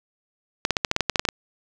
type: clicks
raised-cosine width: 0.2 ms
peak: -3 dBFS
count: 12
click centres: 0.651 / 0.707 / 0.768 / 0.848 / 0.914 / 0.964 / 1.007 / 1.097 / 1.158 / 1.195 / 1.252 / 1.288 s
effects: none